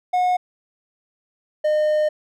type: tone pair in turn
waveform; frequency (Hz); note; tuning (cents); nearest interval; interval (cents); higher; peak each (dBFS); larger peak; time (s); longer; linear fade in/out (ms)
triangle; 726 / 609.4; F#5 / D#5; -33 / -36; minor third; 303; first; -14; neither; 0.13-0.37 / 1.64-2.09; second; 10
effects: none